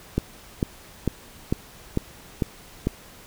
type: click train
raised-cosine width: 3 ms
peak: -8 dBFS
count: 7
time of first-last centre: 0.18-2.871 s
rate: 2.23 Hz
effects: pink hiss -47 dBFS RMS until 3.26 s